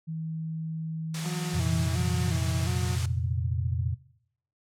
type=tone with pitch glide; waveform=sine; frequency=160.5 to 165.39 Hz; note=E3 to E3; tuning=-46 to +6 cents; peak=-31 dBFS; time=0.07-2.48 s; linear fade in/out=20 ms; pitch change=+52 cents; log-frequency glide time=1.53-1.67 s
type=high-pass noise; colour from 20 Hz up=white; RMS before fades=-36 dBFS; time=1.14-3.06 s; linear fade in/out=5 ms; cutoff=100 Hz; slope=24 dB/octave
type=tone with vibrato; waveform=35% pulse; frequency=171.2 Hz; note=F3; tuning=34 cents flat; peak=-31 dBFS; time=1.24-2.97 s; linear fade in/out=20 ms; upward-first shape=square; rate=1.4 Hz; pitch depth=93 cents each way
type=chord; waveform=sine; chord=F suspended fourth; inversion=none; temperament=just; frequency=87.31 / 116.41 / 130.96 Hz; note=F2 / Bb2 / C3; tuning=0 / -2 / +2 cents; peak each=-28 / -31 / -32 dBFS; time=1.53-3.95 s; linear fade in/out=20 ms
effects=noise-tail reverb RT60 0.7 s tail -18 dB re dry + low-pass 8000 Hz 12 dB/octave